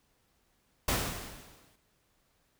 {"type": "noise with exponential decay", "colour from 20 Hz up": "pink", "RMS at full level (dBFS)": -27, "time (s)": [0.88, 1.76], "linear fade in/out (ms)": 5, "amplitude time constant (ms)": 190, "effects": ["pink hiss -72 dBFS RMS until 2.59 s"]}